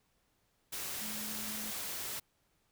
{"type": "tone in noise", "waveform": "sine", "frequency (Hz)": 214.3, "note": "A3", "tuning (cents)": -45, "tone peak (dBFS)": -46, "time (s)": [1.01, 1.71], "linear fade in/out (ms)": 10, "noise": "white", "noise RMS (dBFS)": -40, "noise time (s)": [0.72, 2.2], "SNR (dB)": -9, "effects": ["pink hiss -75 dBFS RMS until 2.71 s"]}